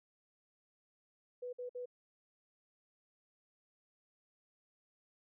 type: tone bursts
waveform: sine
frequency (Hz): 493.9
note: B4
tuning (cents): 0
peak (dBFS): -40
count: 3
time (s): 1.42-1.858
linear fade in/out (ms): 10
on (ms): 110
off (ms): 54
effects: none